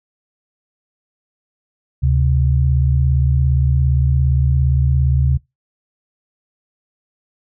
sine tone pair together, 73.41 / 130.8 Hz, D2 / C3, 0 / 0 cents, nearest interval minor seventh, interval 1000 cents, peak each -14 / -15 dBFS, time 2.02-5.38 s, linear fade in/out 20 ms, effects noise-tail reverb RT60 0.2 s tail -23 dB re dry

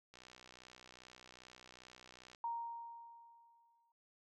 click train, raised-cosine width 0.2 ms, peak -39 dBFS, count 139, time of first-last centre 0.14-2.348 s, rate 62.5 Hz
sine tone with exponential decay, 932.3 Hz, A#5, in tune, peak -36 dBFS, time 2.44-3.92 s, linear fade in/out 2 ms, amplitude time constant 320 ms
effects none

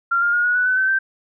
sine tone with pitch steps, 1383 / 1407.2 / 1431.8 / 1456.8 / 1482.3 / 1508.2 / 1534.5 / 1561.4 Hz, F6 / F6 / F6 / F#6 / F#6 / F#6 / G6 / G6, -17 / +13 / +43 / -27 / +3 / +33 / -37 / -7 cents, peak -15 dBFS, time 0.11-0.99 s, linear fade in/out 10 ms, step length 110 ms, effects none

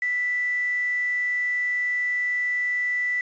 sine tone with quantisation, 1975.5 Hz, B6, in tune, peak -22 dBFS, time 0.02-3.21 s, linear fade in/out 2 ms, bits 7, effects resampled to 16000 Hz

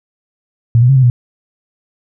sine tone with pitch steps, 116.7 / 123.4 / 135.9 / 130.6 / 122 Hz, A#2 / B2 / C#3 / C3 / B2, +2 / -1 / -34 / -3 / -21 cents, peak -5 dBFS, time 0.75-1.1 s, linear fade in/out 0 ms, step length 70 ms, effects none

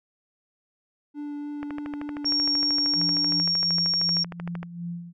triangle tone with vibrato, 292.2 Hz, D4, 9 cents flat, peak -29 dBFS, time 1.14-3.44 s, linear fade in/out 50 ms, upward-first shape triangle, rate 3.4 Hz, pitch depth 10 cents each way
click train, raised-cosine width 0.5 ms, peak -21 dBFS, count 40, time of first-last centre 1.63-4.63 s, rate 13 Hz
sine tone, 5540 Hz, F8, 15 cents flat, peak -21 dBFS, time 2.25-4.24 s, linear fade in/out 10 ms
sine tone with tremolo, 172.1 Hz, F3, 25 cents flat, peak -29 dBFS, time 2.94-5.13 s, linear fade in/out 50 ms, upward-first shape sine, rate 2.7 Hz, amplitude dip 65%
effects none

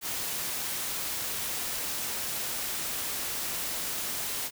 white noise, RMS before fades -33 dBFS, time 0.01-4.51 s, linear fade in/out 50 ms, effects none

